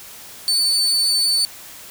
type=tone; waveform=35% pulse; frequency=4503 Hz; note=C#8; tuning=26 cents sharp; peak=-14 dBFS; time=0.48-1.45 s; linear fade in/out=0 ms; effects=white hiss -39 dBFS RMS until 1.9 s